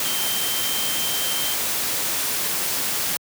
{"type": "tone in noise", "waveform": "sine", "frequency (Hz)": 3136, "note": "G7", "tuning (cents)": 0, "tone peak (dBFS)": -28, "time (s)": [0.05, 1.54], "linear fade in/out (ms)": 2, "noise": "white", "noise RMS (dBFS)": -24, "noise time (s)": [0, 3.17], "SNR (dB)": -7, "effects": ["high-pass 100 Hz 12 dB/octave"]}